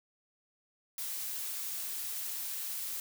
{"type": "noise", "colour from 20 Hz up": "blue", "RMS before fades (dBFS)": -38, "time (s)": [0.98, 3], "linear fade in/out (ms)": 2, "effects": []}